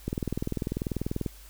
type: click train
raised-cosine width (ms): 3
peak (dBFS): -16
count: 25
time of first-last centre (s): 0.08-1.262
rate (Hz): 20.3
effects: added 50 Hz sine -48 dBFS peak until 1.49 s + white hiss -53 dBFS RMS until 1.49 s